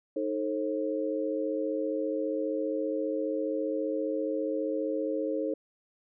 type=chord; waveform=sine; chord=A diminished; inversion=second; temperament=equal with one note detuned; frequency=311.1 / 440 / 534.9 Hz; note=Eb4 / A4 / C5; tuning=0 / 0 / +38 cents; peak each=-32 / -33 / -32 dBFS; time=0.16-5.54 s; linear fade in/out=5 ms; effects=none